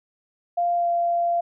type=tone with pitch glide; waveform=sine; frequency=696 to 689.2 Hz; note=F5 to F5; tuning=-6 to -23 cents; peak=-19 dBFS; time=0.57-1.41 s; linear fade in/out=10 ms; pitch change=-17 cents; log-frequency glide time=0.75-0.88 s; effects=none